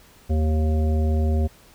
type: harmonic tone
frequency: 77.78 Hz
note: D#2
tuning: in tune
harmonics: 1 / 3 / 5 / 7 / 9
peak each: -18 / -28 / -32 / -35 / -37 dBFS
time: 0.29-1.48 s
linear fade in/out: 20 ms
effects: pink hiss -52 dBFS RMS until 1.74 s

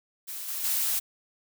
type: noise with level steps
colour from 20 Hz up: blue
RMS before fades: -37 / -33 / -27 dBFS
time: 0.27-1 s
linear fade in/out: 20 ms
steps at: 0.48 / 0.64 s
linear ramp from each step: 2 ms
effects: none

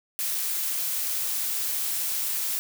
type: noise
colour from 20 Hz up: blue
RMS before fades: -28 dBFS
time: 0.19-2.59 s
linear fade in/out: 0 ms
effects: none

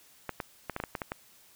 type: clicks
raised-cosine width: 0.5 ms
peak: -18 dBFS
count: 9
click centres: 0.293 / 0.402 / 0.697 / 0.764 / 0.801 / 0.838 / 0.952 / 1.018 / 1.119 s
effects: white hiss -59 dBFS RMS until 1.55 s

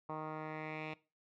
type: tone with low-pass filter sweep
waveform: 10% pulse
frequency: 155.56 Hz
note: D#3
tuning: in tune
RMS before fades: -43 dBFS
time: 0.09-0.94 s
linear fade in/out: 5 ms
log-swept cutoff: 1100 to 2800 Hz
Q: 3.1
effects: noise-tail reverb RT60 0.3 s tail -20 dB re dry

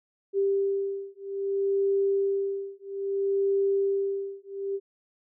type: beating tone pair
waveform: sine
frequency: 394 / 394.61 Hz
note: G4 / G4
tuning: +9 / +12 cents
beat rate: 0.61 Hz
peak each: -27 dBFS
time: 0.33-4.8 s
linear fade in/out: 50 ms
effects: none

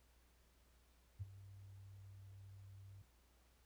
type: tone with ADSR envelope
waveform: sine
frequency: 98 Hz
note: G2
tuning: in tune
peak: -40 dBFS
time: 1.19-3.02 s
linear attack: 28 ms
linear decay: 23 ms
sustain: -15 dB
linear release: 4 ms
effects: added 60 Hz sine -70 dBFS peak until 3.65 s + pink hiss -75 dBFS RMS until 3.65 s

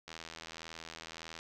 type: click train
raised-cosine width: 0.2 ms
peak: -27 dBFS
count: 108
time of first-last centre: 0.08-1.39 s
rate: 81.7 Hz
effects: none

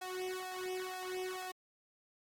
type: tone with flanger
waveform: sawtooth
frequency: 370 Hz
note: F#4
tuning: in tune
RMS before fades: -41 dBFS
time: 0.01-1.52 s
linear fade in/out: 10 ms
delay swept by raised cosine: 1.5 to 2.36 ms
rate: 2.1 Hz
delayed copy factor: +1
effects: AAC 64 kbps

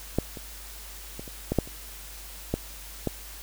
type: clicks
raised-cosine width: 2 ms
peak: -9 / -25 / -23 / -28 / -12 / -7 / -29 / -11 / -12 dBFS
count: 9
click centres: 0.186 / 0.372 / 1.195 / 1.278 / 1.52 / 1.587 / 1.675 / 2.54 / 3.073 s
effects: added 50 Hz sine -44 dBFS peak until 3.42 s + white hiss -44 dBFS RMS until 3.42 s

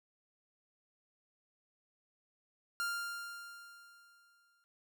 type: tone with exponential decay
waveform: 45% pulse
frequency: 1396.9 Hz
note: F6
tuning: in tune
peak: -33 dBFS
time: 2.8-4.64 s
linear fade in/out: 0 ms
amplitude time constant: 400 ms
effects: none

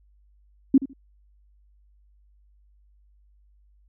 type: tone with echo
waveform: sine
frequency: 269.9 Hz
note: C#4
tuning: 46 cents flat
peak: -11 dBFS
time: 0.74-0.78 s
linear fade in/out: 5 ms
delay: 77 ms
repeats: 2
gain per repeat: -15 dB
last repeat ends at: 0.934 s
effects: added 50 Hz sine -56 dBFS peak until 3.88 s

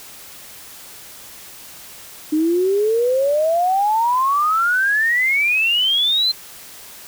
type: exponential sweep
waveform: sine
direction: up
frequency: 301.5 to 4170 Hz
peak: -14 dBFS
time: 2.32-6.32 s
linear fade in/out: 10 ms
effects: white hiss -39 dBFS RMS until 7.07 s

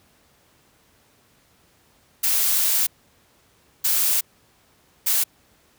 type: noise bursts at uneven times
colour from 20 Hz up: blue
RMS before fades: -20 dBFS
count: 3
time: 2.23-2.87 / 3.84-4.21 / 5.06-5.24 s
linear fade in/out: 10 ms
effects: pink hiss -59 dBFS RMS until 5.78 s + high-pass 60 Hz 12 dB/octave

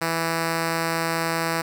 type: tone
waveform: 5% pulse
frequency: 164.81 Hz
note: E3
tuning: in tune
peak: -11 dBFS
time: 0.01-1.62 s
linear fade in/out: 10 ms
effects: none

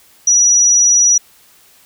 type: tone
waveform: sine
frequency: 5840 Hz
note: F#8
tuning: 24 cents flat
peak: -7 dBFS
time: 0.27-1.18 s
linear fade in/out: 5 ms
effects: white hiss -48 dBFS RMS until 1.85 s

